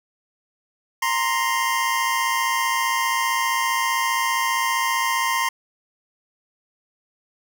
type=tone pair together; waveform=25% pulse; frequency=932.3 / 1047.5 Hz; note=A#5 / C6; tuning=0 / +2 cents; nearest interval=major second; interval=202 cents; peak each=-20 / -18 dBFS; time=1.02-5.49 s; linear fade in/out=5 ms; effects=none